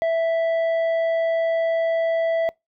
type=tone with tanh clipping; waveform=sine; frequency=659.3 Hz; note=E5; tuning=in tune; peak=-19 dBFS; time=0.02-2.49 s; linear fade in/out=0 ms; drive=6 dB; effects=noise-tail reverb RT60 0.2 s tail -26 dB re dry